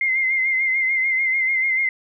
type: tone with vibrato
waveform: sine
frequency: 2093 Hz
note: C7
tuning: in tune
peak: -17 dBFS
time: 0.01-1.89 s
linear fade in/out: 2 ms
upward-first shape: sine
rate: 6.8 Hz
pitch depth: 42 cents each way
effects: none